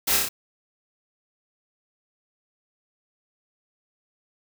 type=noise with echo; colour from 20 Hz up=white; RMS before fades=-23 dBFS; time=0.07-0.17 s; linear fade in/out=10 ms; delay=30 ms; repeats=4; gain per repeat=-2 dB; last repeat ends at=0.29 s; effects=none